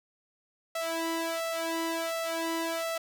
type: tone with flanger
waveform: sawtooth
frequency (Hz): 329.6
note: E4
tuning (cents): 0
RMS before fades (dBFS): -32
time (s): 0.75-2.98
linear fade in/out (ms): 5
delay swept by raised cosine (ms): 1.5 to 2.03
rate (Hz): 1.4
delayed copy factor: +1
effects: none